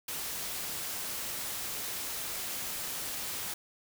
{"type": "noise", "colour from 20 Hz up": "white", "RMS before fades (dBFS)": -37, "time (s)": [0.08, 3.54], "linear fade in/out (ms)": 5, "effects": []}